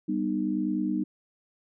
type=chord; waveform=sine; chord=G augmented; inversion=none; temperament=just; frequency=196 / 245 / 306.2 Hz; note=G3 / B3 / D#4; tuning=0 / -14 / -28 cents; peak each=-30 / -31 / -28 dBFS; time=0.08-1.04 s; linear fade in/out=10 ms; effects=none